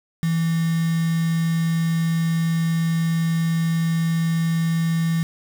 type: tone with quantisation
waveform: sine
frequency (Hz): 164.81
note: E3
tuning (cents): 0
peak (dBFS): -18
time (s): 0.23-5.23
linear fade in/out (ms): 0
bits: 5
effects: none